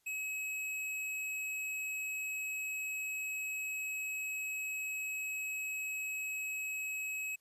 square tone, 2561 Hz, D#7, 49 cents sharp, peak -37 dBFS, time 0.06-7.36 s, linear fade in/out 10 ms, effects white hiss -75 dBFS RMS until 7.4 s + resampled to 32000 Hz

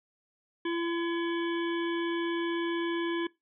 harmonic tone with a mistuned harmonic, 338.4 Hz, E4, 45 cents sharp, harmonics 1 / 3 / 5 / 7 / 9 / 10, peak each -29 / -39 / -39 / -44 / -45 / -45 dBFS, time 0.65-3.27 s, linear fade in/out 5 ms, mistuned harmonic 7, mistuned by -83 cents, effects noise-tail reverb RT60 0.2 s tail -21 dB re dry

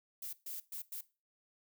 violet noise bursts at uneven times, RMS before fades -43 dBFS, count 4, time 0.22-0.33 / 0.46-0.6 / 0.72-0.82 / 0.92-1.01 s, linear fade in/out 5 ms, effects noise-tail reverb RT60 0.3 s tail -18 dB re dry

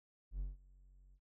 triangle tone with ADSR envelope, 46.25 Hz, F#1, in tune, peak -34 dBFS, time 0.31-1.2 s, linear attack 87 ms, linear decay 170 ms, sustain -24 dB, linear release 62 ms, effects none

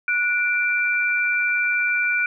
sine tone pair together, 1465.7 / 2353 Hz, F#6 / D7, -17 / +3 cents, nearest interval minor sixth, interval 820 cents, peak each -21 dBFS, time 0.08-2.26 s, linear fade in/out 2 ms, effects none

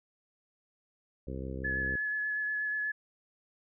harmonic tone, 65.8 Hz, C2, 10 cents sharp, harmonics 1 / 2 / 3 / 4 / 5 / 6 / 7 / 8, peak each -39 / -42 / -44 / -45 / -46 / -47 / -47 / -48 dBFS, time 1.27-1.96 s, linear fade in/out 5 ms
sine tone with vibrato, 1708 Hz, G#6, 48 cents sharp, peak -30 dBFS, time 1.64-2.92 s, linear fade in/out 10 ms, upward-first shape sine, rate 8.3 Hz, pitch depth 13 cents each way
effects none

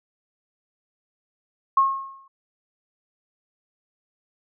sine tone with exponential decay, 1083 Hz, C#6, 41 cents flat, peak -12 dBFS, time 1.77-2.28 s, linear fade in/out 5 ms, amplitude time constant 110 ms, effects none

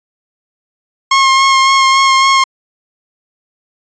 sawtooth tone with vibrato, 1076 Hz, C6, 48 cents sharp, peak -3 dBFS, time 1.11-2.44 s, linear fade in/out 5 ms, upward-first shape sine, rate 3.6 Hz, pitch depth 17 cents each way, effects resampled to 16000 Hz

